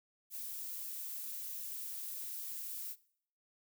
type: noise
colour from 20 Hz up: violet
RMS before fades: -43 dBFS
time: 0.3-2.96 s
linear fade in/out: 50 ms
effects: noise-tail reverb RT60 0.6 s tail -20 dB re dry